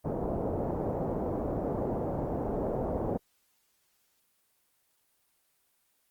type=low-pass noise; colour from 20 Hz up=white; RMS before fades=-32 dBFS; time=0.04-3.18 s; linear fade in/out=20 ms; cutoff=660 Hz; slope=24 dB/octave; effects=white hiss -72 dBFS RMS until 6.1 s + Opus 24 kbps